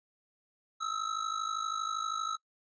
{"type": "ring-modulated tone", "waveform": "square", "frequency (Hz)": 1303, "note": "E6", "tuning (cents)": -20, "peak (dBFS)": -30, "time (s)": [0.8, 2.37], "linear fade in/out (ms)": 20, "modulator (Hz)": 26.3, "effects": ["noise-tail reverb RT60 0.1 s tail -25 dB re dry", "resampled to 16000 Hz"]}